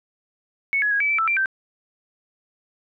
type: tone with pitch steps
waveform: sine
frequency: 2210 / 1684 / 1646 / 2300 / 2327 / 1324 / 2358 / 1558 Hz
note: C#7 / G#6 / G#6 / D7 / D7 / E6 / D7 / G6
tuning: -6 / +24 / -16 / -37 / -17 / +7 / +6 / -11 cents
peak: -18 dBFS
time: 0.73-1.458 s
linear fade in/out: 0 ms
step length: 91 ms
effects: none